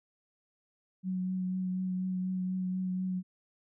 sine tone with vibrato, 185 Hz, F#3, in tune, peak -30 dBFS, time 1.03-3.23 s, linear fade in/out 50 ms, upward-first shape triangle, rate 4.1 Hz, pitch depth 18 cents each way, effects none

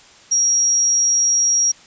sine tone, 5660 Hz, F8, 22 cents sharp, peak -13 dBFS, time 0.31-1.72 s, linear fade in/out 10 ms, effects white hiss -46 dBFS RMS until 1.86 s + resampled to 16000 Hz

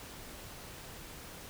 silence, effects pink hiss -48 dBFS RMS until 1.49 s

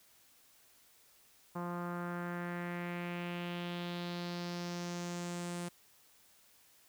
sawtooth tone with low-pass filter sweep, 174.61 Hz, F3, in tune, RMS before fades -40 dBFS, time 1.55-5.69 s, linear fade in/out 10 ms, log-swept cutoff 1100 to 9200 Hz, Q 2.8, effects white hiss -65 dBFS RMS until 6.88 s

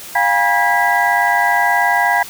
sine tone cluster, 706 / 805 / 963 / 1634 / 1967 Hz, F5 / G5 / B5 / G#6 / B6, +19 / +46 / -44 / -29 / -7 cents, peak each -18 dBFS, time 0.15-2.23 s, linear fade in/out 5 ms, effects white hiss -33 dBFS RMS until 2.29 s

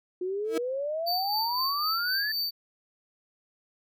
sine exponential sweep, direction up, 356.3 to 1772 Hz, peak -28 dBFS, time 0.21-2.32 s, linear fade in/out 5 ms
35% pulse tone with exponential growth, 325.5 Hz, E4, 22 cents flat, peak -23 dBFS, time 0.44-0.58 s, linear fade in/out 5 ms, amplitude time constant 29 ms
square tone with tremolo, 4582 Hz, D8, 44 cents flat, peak -27 dBFS, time 1.06-2.51 s, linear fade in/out 20 ms, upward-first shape sine, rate 3.9 Hz, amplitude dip 45%
effects none

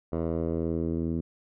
10% pulse tone with low-pass filter sweep, 82.41 Hz, E2, in tune, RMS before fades -29 dBFS, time 0.12-1.21 s, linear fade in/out 10 ms, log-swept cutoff 740 to 270 Hz, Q 1.5, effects none

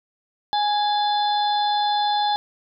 harmonic tone with a mistuned harmonic, 830.6 Hz, G#5, in tune, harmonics 1 / 2 / 4 / 5 / 6, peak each -19 / -34 / -28 / -31 / -42 dBFS, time 0.53-2.36 s, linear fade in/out 0 ms, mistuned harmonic 4, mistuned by +89 cents, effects none

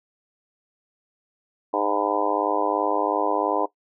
harmonic tone with a mistuned harmonic, 102.9 Hz, G#2, 16 cents flat, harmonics 3 / 4 / 5 / 6 / 7 / 8 / 9 / 10, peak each -29 / -29 / -29 / -29 / -29 / -29 / -29 / -29 dBFS, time 1.73-3.66 s, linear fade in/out 10 ms, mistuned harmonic 10, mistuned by -42 cents, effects noise-tail reverb RT60 0.1 s tail -17 dB re dry

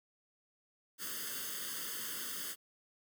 white noise with comb filter, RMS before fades -41 dBFS, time 0.98-2.56 s, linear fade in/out 50 ms, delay 0.62 ms, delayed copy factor +0.9, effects high-pass 200 Hz 12 dB/octave

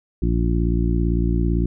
harmonic tone, 57.8 Hz, A#1, 14 cents flat, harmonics 1 / 2 / 3 / 4 / 5 / 6, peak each -19 / -25 / -24 / -30 / -27 / -28 dBFS, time 0.22-1.66 s, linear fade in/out 5 ms, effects none

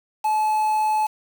triangle tone with quantisation, 861 Hz, A5, 38 cents flat, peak -16 dBFS, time 0.24-1.07 s, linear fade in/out 10 ms, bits 6, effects none

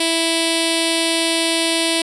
5% pulse tone with notch filter, 329.6 Hz, E4, in tune, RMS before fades -18 dBFS, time 0-2.02 s, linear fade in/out 5 ms, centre 1400 Hz, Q 0.56, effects resampled to 24000 Hz

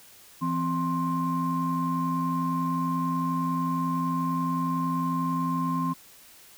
sine tone cluster, 168.3 / 259.4 / 1054 Hz, E3 / C4 / C6, +36 / -15 / +12 cents, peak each -28 dBFS, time 0.41-5.94 s, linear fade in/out 20 ms, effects tanh soft clip ceiling -17 dBFS + white hiss -52 dBFS RMS until 6.57 s

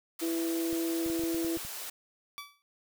white high-pass noise, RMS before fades -40 dBFS, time 0.19-1.9 s, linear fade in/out 5 ms, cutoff 410 Hz, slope 12 dB/octave
harmonic tone, 165.7 Hz, E3, 9 cents sharp, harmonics 2 / 3 / 4, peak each -29 / -42 / -46 dBFS, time 0.21-1.58 s, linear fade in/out 20 ms
clicks, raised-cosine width 5 ms, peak -35 dBFS, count 9, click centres 0.729 / 1.063 / 1.1 / 1.194 / 1.237 / 1.345 / 1.447 / 1.572 / 1.65 s
15% pulse tone with exponential decay, 1151 Hz, D6, 35 cents flat, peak -30 dBFS, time 2.38-2.62 s, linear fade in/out 0 ms, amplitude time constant 51 ms
effects none

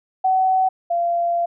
sine tone pair in turn, 754 / 688 Hz, F#5 / F5, +32 / -26 cents, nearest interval major second, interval 158 cents, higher first, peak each -14 / -17 dBFS, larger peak first, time 0.24-0.69 / 0.9-1.46 s, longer second, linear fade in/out 10 ms, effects none

